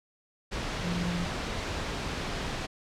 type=tone in noise; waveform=sine; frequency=174.61 Hz; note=F3; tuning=in tune; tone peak=-29 dBFS; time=0.84-1.26 s; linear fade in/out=20 ms; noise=pink; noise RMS=-33 dBFS; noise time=0.51-2.67 s; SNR=+1 dB; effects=low-pass 5000 Hz 12 dB/octave